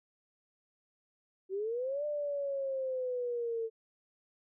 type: linear two-way sweep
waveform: sine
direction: up then down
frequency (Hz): 370.1 to 597 to 446.4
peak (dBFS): -32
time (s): 1.49-3.7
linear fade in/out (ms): 50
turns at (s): 2.05
effects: none